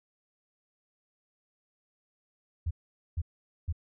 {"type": "tone bursts", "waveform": "sine", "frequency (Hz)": 82.41, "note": "E2", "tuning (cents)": 0, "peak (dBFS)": -27, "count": 3, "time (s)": [2.66, 3.727], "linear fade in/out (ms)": 10, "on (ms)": 49, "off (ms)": 460, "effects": []}